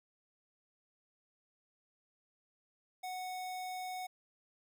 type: tone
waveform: square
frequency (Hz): 738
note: F#5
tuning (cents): -5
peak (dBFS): -40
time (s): 3.03-4.07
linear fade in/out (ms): 10
effects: none